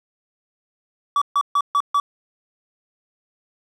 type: tone bursts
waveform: triangle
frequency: 1147 Hz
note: D6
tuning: 41 cents flat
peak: -13 dBFS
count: 5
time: 1.16-2 s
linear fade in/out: 2 ms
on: 56 ms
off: 140 ms
effects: none